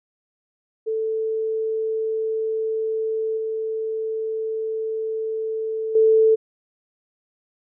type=tone with level steps; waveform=sine; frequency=441.4 Hz; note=A4; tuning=5 cents sharp; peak=-21 / -23 / -12 dBFS; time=0.86-6.36 s; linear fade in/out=20 ms; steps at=3.37 / 5.95 s; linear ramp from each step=5 ms; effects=none